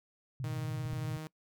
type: tone with vibrato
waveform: sine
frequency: 123.3 Hz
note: B2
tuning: 2 cents flat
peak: -35 dBFS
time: 0.4-1.17 s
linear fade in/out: 0 ms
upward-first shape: sine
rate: 15 Hz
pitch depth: 180 cents each way
type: tone with tremolo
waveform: sawtooth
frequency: 156.3 Hz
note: D#3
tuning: 8 cents sharp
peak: -35 dBFS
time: 0.44-1.27 s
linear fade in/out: 0 ms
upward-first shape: triangle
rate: 1.9 Hz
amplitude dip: 25%
type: clicks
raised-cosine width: 5 ms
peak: -38 / -29 dBFS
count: 2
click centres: 0.853 / 0.933 s
effects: noise-tail reverb RT60 0.1 s tail -23 dB re dry